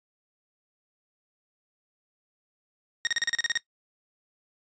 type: tone bursts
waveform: 20% pulse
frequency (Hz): 1864.7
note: A#6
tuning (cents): 0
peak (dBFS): -18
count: 10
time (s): 3.05-3.574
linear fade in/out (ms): 0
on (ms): 20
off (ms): 36
effects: noise-tail reverb RT60 0.1 s tail -19 dB re dry + resampled to 16000 Hz